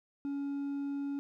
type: tone with hard clipping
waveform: triangle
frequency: 281.1 Hz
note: C#4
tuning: 24 cents sharp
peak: -34 dBFS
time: 0.25-1.19 s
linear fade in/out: 0 ms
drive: 5 dB
effects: none